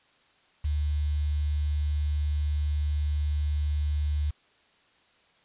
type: tone with quantisation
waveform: sine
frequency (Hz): 74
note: D2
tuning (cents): +14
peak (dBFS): -24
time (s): 0.64-4.31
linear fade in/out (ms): 10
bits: 8
effects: white hiss -63 dBFS RMS until 5.44 s + resampled to 8000 Hz